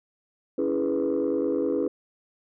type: chord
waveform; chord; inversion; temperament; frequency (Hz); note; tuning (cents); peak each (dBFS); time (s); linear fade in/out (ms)
sine; C# minor seventh; none; equal with one note detuned; 279.8 / 329.6 / 415.3 / 493.9; C#4 / E4 / G#4 / B4; +16 / 0 / 0 / 0; -27; 0.58-1.88; 5
effects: tanh soft clip ceiling -17 dBFS